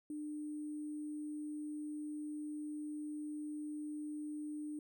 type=tone with sample-and-hold; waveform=sine; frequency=300 Hz; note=D4; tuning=37 cents sharp; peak=-40 dBFS; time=0.1-4.79 s; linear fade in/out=2 ms; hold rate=8820 Hz; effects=none